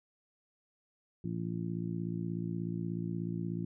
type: harmonic tone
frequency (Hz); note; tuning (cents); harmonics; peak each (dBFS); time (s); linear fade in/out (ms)
56.6; A1; +50; 2 / 3 / 4 / 5 / 6; -40 / -36 / -43 / -44 / -43; 1.24-3.65; 5
effects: none